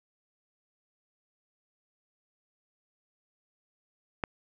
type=click; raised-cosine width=0.5 ms; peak=-14 dBFS; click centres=4.238 s; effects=none